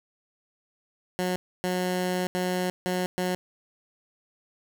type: tone bursts at uneven times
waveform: 15% pulse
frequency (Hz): 181.9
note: F#3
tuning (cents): -29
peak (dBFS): -19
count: 5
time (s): 1.19-1.36 / 1.64-2.27 / 2.35-2.7 / 2.86-3.06 / 3.18-3.35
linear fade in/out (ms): 0
effects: none